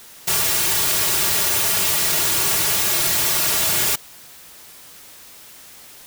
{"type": "noise with comb filter", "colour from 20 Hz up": "white", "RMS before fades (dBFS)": -19, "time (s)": [0.27, 3.96], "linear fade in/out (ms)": 10, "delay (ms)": 3.9, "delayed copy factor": -0.8, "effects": ["white hiss -43 dBFS RMS until 6.06 s"]}